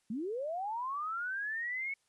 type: linear sweep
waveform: sine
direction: up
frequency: 198.6 to 2219 Hz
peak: -34 dBFS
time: 0.1-1.94 s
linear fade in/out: 5 ms
effects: white hiss -75 dBFS RMS until 2.08 s + resampled to 24000 Hz

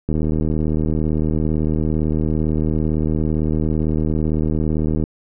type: click train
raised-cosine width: 3 ms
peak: -8 dBFS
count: 386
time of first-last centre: 0.09-5.039 s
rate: 77.8 Hz
effects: none

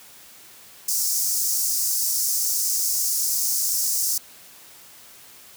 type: high-pass noise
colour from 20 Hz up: pink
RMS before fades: -23 dBFS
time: 0.88-4.18 s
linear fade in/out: 5 ms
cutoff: 5200 Hz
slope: 48 dB/octave
effects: white hiss -47 dBFS RMS until 5.56 s + high-pass 60 Hz 12 dB/octave

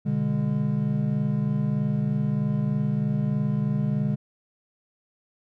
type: tone cluster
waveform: triangle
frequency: 122.8 / 146 / 204.2 Hz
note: B2 / D3 / G#3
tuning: -9 / -10 / -29 cents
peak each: -28 / -23 / -24 dBFS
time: 0.05-4.16 s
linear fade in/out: 20 ms
effects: none

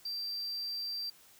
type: tone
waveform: triangle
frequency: 4699 Hz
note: D8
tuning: in tune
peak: -34 dBFS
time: 0.05-1.1 s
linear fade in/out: 5 ms
effects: white hiss -60 dBFS RMS until 1.39 s

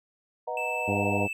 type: chord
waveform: sine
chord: B major seventh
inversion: none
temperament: equal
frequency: 493.9 / 622.3 / 740 / 932.3 Hz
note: B4 / D#5 / F#5 / A#5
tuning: 0 / 0 / 0 / 0 cents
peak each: -35 dBFS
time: 0.47-1.26 s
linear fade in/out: 10 ms
type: tone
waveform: triangle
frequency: 2637 Hz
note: E7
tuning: in tune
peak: -29 dBFS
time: 0.57-1.33 s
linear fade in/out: 2 ms
type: harmonic tone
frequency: 101.3 Hz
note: G#2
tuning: 43 cents flat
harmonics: 1 / 2 / 3 / 4 / 5 / 6 / 7 / 8 / 9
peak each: -31 / -31 / -33 / -34 / -36 / -37 / -37 / -41 / -44 dBFS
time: 0.87-1.28 s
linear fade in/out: 20 ms
effects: none

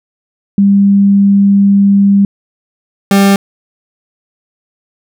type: tone pair in turn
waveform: sine / 40% pulse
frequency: 199.2 / 197.71 Hz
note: G3 / G3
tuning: +28 / +15 cents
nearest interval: unison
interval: 13 cents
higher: first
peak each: -4 dBFS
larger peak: neither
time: 0.58-2.25 / 3.11-3.36 s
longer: first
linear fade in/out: 2 ms
effects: none

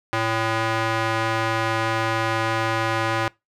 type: tone with band-pass filter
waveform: square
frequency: 112.3 Hz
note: A2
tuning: 36 cents sharp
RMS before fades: -23 dBFS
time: 0.13-3.28 s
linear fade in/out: 0 ms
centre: 1400 Hz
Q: 0.79
effects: noise-tail reverb RT60 0.2 s tail -23 dB re dry

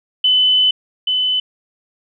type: tone pair in turn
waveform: sine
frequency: 3017 / 3017 Hz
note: F#7 / F#7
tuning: +33 / +33 cents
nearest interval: unison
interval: 0 cents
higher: neither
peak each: -10 / -14 dBFS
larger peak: first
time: 0.24-0.71 / 1.07-1.4 s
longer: first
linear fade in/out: 5 ms
effects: none

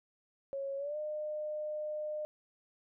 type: tone with pitch glide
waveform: sine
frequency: 550 to 606.7 Hz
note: C#5 to D#5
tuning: -14 to -44 cents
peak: -35 dBFS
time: 0.53-2.25 s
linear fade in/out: 0 ms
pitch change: +170 cents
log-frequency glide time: 0.77-0.97 s
effects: none

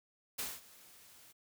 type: noise with ADSR envelope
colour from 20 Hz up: white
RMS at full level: -38 dBFS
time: 0.38-1.33 s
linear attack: 13 ms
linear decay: 210 ms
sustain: -21 dB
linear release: 23 ms
effects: none

